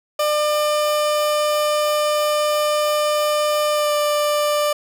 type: tone with pitch glide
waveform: 30% pulse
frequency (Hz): 599 to 592.8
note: D5 to D5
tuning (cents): +34 to +16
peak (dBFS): -14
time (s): 0.19-4.73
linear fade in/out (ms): 5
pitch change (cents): -18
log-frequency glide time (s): 3.71-3.93
effects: none